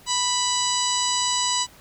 harmonic tone with a mistuned harmonic, 988 Hz, B5, in tune, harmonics 1 / 2 / 3 / 4 / 5 / 6 / 7 / 8, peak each -26 / -35 / -29 / -28 / -30 / -31 / -33 / -27 dBFS, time 0.06-1.67 s, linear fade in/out 50 ms, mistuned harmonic 5, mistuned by -16 cents, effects pink hiss -50 dBFS RMS until 1.8 s

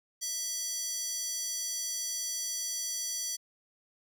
square tone with high-pass filter, 657 Hz, E5, 6 cents flat, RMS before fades -35 dBFS, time 0.21-3.37 s, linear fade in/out 20 ms, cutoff 5700 Hz, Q 2.9, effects none

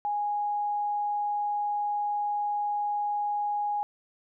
sine tone, 827 Hz, G#5, 8 cents flat, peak -26 dBFS, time 0.05-3.83 s, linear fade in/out 0 ms, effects none

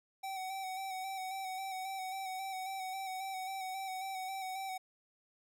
square tone with vibrato, 761 Hz, F#5, 48 cents sharp, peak -39 dBFS, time 0.23-4.78 s, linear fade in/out 10 ms, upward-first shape square, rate 3.7 Hz, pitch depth 27 cents each way, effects none

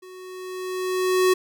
square tone with level ramp, 370 Hz, F#4, in tune, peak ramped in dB -42 to -15 dBFS, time 0.02-1.34 s, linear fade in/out 10 ms, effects none

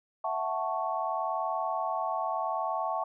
sine chord, F# minor seventh, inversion third, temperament equal, 659.3 / 740 / 880 / 1108.7 Hz, E5 / F#5 / A5 / C#6, 0 / 0 / 0 / 0 cents, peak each -34 dBFS, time 0.24-3.04 s, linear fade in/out 5 ms, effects none

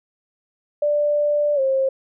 sine tone with pitch glide, 589 to 533.9 Hz, D5 to C5, +5 to +35 cents, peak -16 dBFS, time 0.82-1.89 s, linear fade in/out 5 ms, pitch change -170 cents, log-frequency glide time 1.55-1.6 s, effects none

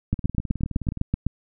two click trains, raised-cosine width 5 ms, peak -18 / -9 dBFS, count 17 / 10, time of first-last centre 0.14-0.973 / 0.13-1.266 s, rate 19.2 / 7.92 Hz, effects none

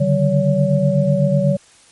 sine tone cluster, 141.2 / 149.3 / 190.1 / 566 Hz, C#3 / D3 / F#3 / C#5, +32 / +29 / +47 / +36 cents, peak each -18 dBFS, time 0-1.57 s, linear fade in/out 10 ms, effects white hiss -49 dBFS RMS until 1.91 s + MP3 48 kbps

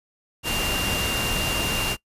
sine tone in noise, 2789 Hz, F7, 3 cents flat, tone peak -26 dBFS, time 0.43-1.97 s, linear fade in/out 50 ms, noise pink, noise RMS -26 dBFS, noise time 0.43-1.97 s, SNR -3 dB, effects noise-tail reverb RT60 0.1 s tail -22 dB re dry + resampled to 32000 Hz

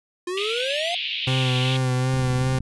square exponential sweep, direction up, 349.2 to 720 Hz, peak -26 dBFS, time 0.27-0.95 s, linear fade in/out 5 ms
pink band-pass noise, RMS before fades -28 dBFS, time 0.37-1.77 s, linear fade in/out 5 ms, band 2500 to 3700 Hz, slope 48 dB/octave
40% pulse tone with vibrato, 128.7 Hz, C3, 28 cents flat, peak -19 dBFS, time 1.27-2.59 s, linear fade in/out 5 ms, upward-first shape sine, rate 2.6 Hz, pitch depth 27 cents each way
click train, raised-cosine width 5 ms, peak -22 dBFS, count 18, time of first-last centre 2.14-2.606 s, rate 36.5 Hz
effects resampled to 24000 Hz

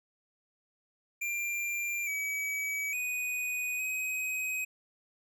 square tone with pitch steps, 2379 / 2279 / 2486 / 2522 Hz, D7 / C#7 / D#7 / D#7, +22 / +47 / -2 / +23 cents, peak -32 dBFS, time 1.21-4.65 s, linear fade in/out 10 ms, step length 860 ms, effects none

